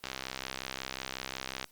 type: click train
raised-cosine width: 0.2 ms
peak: -18 dBFS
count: 106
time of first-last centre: 0.04-1.643 s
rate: 65.5 Hz
effects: white hiss -63 dBFS RMS until 1.71 s + Opus 32 kbps